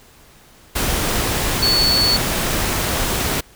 sine tone in noise, 4439 Hz, C#8, 2 cents sharp, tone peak -14 dBFS, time 1.62-2.17 s, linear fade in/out 10 ms, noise pink, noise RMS -20 dBFS, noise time 0.75-3.41 s, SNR +3 dB, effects pink hiss -48 dBFS RMS until 3.55 s

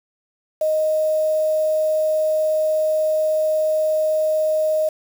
sine tone with quantisation, 622.3 Hz, D#5, in tune, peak -16 dBFS, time 0.61-4.89 s, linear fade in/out 5 ms, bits 6, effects none

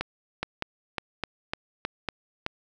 two click trains, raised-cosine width 0.3 ms, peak -12 / -12 dBFS, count 5 / 4, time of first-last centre 0.01-2.464 / 0.43-2.087 s, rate 1.63 / 1.81 Hz, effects none

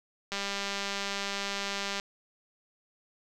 click train, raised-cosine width 0.2 ms, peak -16 dBFS, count 335, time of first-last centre 0.32-1.998 s, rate 199 Hz, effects none

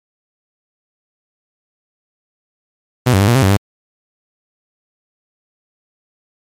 sawtooth tone with pitch steps, 124.9 / 96 / 100.9 / 119.1 / 133.4 / 96.1 / 100 Hz, B2 / G2 / G#2 / A#2 / C3 / G2 / G2, +20 / -36 / -49 / +38 / +34 / -34 / +35 cents, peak -5 dBFS, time 3.06-3.571 s, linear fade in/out 10 ms, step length 73 ms, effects MP3 64 kbps

